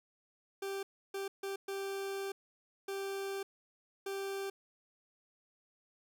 40% pulse tone bursts at uneven times, 392 Hz, G4, in tune, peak -36 dBFS, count 6, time 0.62-0.83 / 1.14-1.28 / 1.43-1.56 / 1.68-2.32 / 2.88-3.43 / 4.06-4.5 s, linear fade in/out 5 ms, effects none

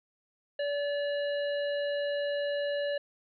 harmonic tone, 575 Hz, D5, 37 cents flat, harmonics 1 / 3 / 5 / 7, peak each -29 / -39 / -43 / -46 dBFS, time 0.59-2.98 s, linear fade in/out 5 ms, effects none

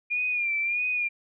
sine tone with vibrato, 2410 Hz, D7, 44 cents sharp, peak -24 dBFS, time 0.1-1.09 s, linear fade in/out 20 ms, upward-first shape sine, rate 1.6 Hz, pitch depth 61 cents each way, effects none

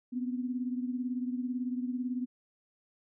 sine beating tone pair, 246.9 / 264.9 Hz, B3 / C4, 0 / +22 cents, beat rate 18 Hz, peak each -32 / -38 dBFS, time 0.12-2.26 s, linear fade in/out 20 ms, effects none

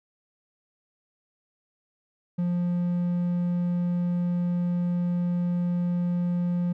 triangle tone, 175.7 Hz, F3, 11 cents sharp, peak -21 dBFS, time 2.38-6.73 s, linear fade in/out 10 ms, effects none

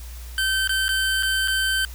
25% pulse tone with dropouts, 1546 Hz, G6, 24 cents flat, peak -16 dBFS, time 0.38-1.85 s, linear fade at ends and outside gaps 1 ms, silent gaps 0.675-0.693 / 0.882-0.89 / 1.226-1.231 / 1.476-1.481 s, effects added 60 Hz sine -34 dBFS peak until 1.94 s + white hiss -45 dBFS RMS until 1.94 s

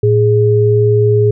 sine tone pair together, 112.31 / 415.3 Hz, A2 / G#4, +36 / 0 cents, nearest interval octave + major seventh, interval 2264 cents, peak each -10 dBFS, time 0.03-1.31 s, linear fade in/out 5 ms, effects none

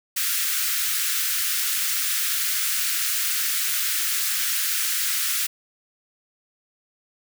white high-pass noise, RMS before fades -24 dBFS, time 0.16-5.47 s, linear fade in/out 10 ms, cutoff 1300 Hz, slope 48 dB/octave, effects none

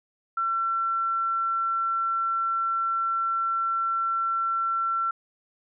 sine tone, 1350 Hz, E6, 41 cents sharp, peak -23 dBFS, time 0.37-5.11 s, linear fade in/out 5 ms, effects none

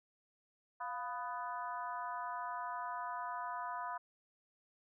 harmonic tone with a mistuned harmonic, 248.4 Hz, B3, 10 cents sharp, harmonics 3 / 4 / 5 / 6 / 7, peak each -45 / -41 / -46 / -49 / -56 dBFS, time 0.8-3.98 s, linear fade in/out 10 ms, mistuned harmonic 3, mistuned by -98 cents, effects none

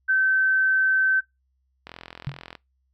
sine tone, 1540 Hz, G6, 31 cents flat, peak -17 dBFS, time 0.08-1.21 s, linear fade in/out 20 ms
click train, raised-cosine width 0.3 ms, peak -22 dBFS, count 30, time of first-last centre 1.87-2.552 s, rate 42.5 Hz
sine tone with exponential decay, 140 Hz, C#3, 18 cents sharp, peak -22 dBFS, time 2.27-2.41 s, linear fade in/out 0 ms, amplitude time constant 29 ms
effects noise-tail reverb RT60 0.2 s tail -24 dB re dry + added 65 Hz sine -67 dBFS peak until 2.93 s

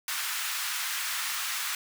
pink high-pass noise, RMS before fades -32 dBFS, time 0.08-1.75 s, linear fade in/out 2 ms, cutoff 1200 Hz, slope 24 dB/octave, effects none

